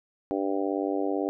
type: harmonic tone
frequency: 98 Hz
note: G2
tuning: in tune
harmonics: 3 / 4 / 5 / 6 / 7 / 8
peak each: -29 / -31 / -33 / -35 / -36 / -37 dBFS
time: 0.31-1.29 s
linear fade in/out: 0 ms
effects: none